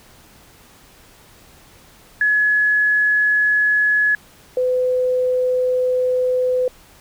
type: tone pair in turn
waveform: sine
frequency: 1696 / 505.2 Hz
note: G#6 / B4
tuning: +36 / +39 cents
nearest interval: octave + major sixth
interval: 2097 cents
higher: first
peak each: -13 / -15 dBFS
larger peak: first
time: 2.21-4.15 / 4.57-6.68 s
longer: second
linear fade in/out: 2 ms
effects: pink hiss -48 dBFS RMS until 7 s